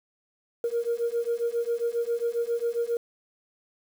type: beating tone pair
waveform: sine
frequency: 466.2 / 473.6 Hz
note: A#4 / A#4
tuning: 0 / +27 cents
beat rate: 7.4 Hz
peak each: -27 dBFS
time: 0.64-2.97 s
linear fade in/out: 2 ms
effects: tanh soft clip ceiling -19 dBFS + 8-bit